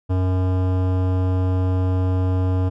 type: tone with hard clipping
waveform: sine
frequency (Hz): 92.5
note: F#2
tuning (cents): 0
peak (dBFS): -19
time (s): 0.09-2.7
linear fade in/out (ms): 20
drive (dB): 17
effects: none